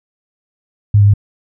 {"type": "tone with pitch steps", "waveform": "sine", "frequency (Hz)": [103.5, 101.5, 102.3], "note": ["G#2", "G#2", "G#2"], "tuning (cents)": [-5, -39, -26], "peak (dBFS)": -5, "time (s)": [0.94, 1.138], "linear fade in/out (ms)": 5, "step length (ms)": 66, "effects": []}